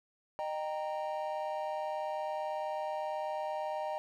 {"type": "chord", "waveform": "triangle", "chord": "Eb major", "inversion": "none", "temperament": "equal with one note detuned", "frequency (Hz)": [614, 784, 932.3], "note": ["Eb5", "G5", "Bb5"], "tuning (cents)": [-23, 0, 0], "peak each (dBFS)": [-35, -37, -38], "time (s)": [0.39, 3.98], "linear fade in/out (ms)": 0, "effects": []}